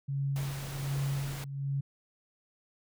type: tone with tremolo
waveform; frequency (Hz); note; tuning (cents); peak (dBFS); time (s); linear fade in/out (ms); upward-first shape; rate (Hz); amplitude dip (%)
sine; 138.59; C#3; 0; -28; 0.08-1.81; 10; sine; 1.3; 70
type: noise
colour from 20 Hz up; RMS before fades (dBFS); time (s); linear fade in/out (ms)
pink; -43; 0.36-1.44; 0
effects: none